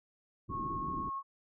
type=low-pass noise; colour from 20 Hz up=white; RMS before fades=-42 dBFS; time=0.48-1.1 s; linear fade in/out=20 ms; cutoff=360 Hz; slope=48 dB/octave
type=tone with vibrato; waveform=sine; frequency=1092 Hz; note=C#6; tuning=26 cents flat; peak=-35 dBFS; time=0.49-1.23 s; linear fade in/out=50 ms; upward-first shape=triangle; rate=5.8 Hz; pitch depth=14 cents each way
effects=none